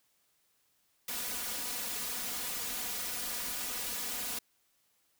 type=noise with comb filter; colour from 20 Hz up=white; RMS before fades=-37 dBFS; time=1.08-4.39 s; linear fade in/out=5 ms; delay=4.1 ms; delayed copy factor=+0.95; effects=white hiss -73 dBFS RMS until 5.19 s